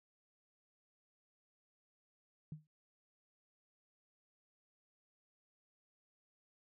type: tone with exponential decay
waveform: sine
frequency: 153.7 Hz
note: D#3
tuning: 21 cents flat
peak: -40 dBFS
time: 2.52-2.67 s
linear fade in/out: 2 ms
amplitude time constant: 31 ms
effects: none